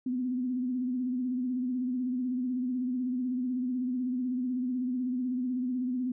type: tone with vibrato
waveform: sine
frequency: 251.7 Hz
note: B3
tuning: 33 cents sharp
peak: -28 dBFS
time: 0.06-6.12 s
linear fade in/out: 5 ms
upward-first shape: sine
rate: 16 Hz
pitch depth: 54 cents each way
effects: none